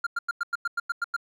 triangle tone bursts, 1396.9 Hz, F6, in tune, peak -22 dBFS, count 10, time 0.04-1.165 s, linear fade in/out 5 ms, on 27 ms, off 95 ms, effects none

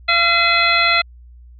harmonic tone with a mistuned harmonic, 683 Hz, F5, 39 cents flat, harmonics 1 / 2 / 3 / 4 / 5 / 6, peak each -23 / -18 / -17 / -19 / -22 / -20 dBFS, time 0.08-1.02 s, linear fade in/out 10 ms, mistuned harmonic 4, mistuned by -120 cents, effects added 60 Hz sine -39 dBFS peak until 1.59 s

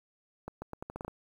accelerating click train, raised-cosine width 1 ms, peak -25 dBFS, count 9, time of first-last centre 0.48-1.08 s, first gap 140 ms, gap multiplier 0.81, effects 9-bit

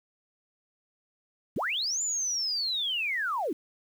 sine linear two-way sweep, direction up then down, 87.4 to 7180 to 254.6 Hz, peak -27 dBFS, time 1.56-3.53 s, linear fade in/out 5 ms, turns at 2.02 s, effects 9-bit

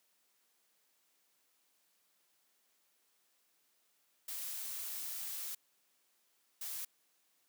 blue noise bursts at uneven times, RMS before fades -42 dBFS, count 2, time 4.28-5.55 / 6.61-6.85 s, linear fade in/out 5 ms, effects white hiss -75 dBFS RMS until 7.48 s + high-pass 200 Hz 12 dB/octave

